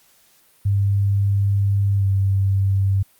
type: tone with pitch glide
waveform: sine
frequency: 99.8 to 97.52 Hz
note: G2 to G2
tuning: +32 to -8 cents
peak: -15 dBFS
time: 0.65-3.03 s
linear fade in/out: 10 ms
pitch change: -40 cents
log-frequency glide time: 1.97-2.05 s
effects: white hiss -56 dBFS RMS until 3.19 s + Opus 48 kbps